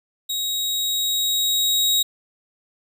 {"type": "tone with level ramp", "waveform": "sawtooth", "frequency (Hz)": 3800, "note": "A#7", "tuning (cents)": 33, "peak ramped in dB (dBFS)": [-20, -13], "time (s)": [0.29, 2.03], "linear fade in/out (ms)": 10, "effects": []}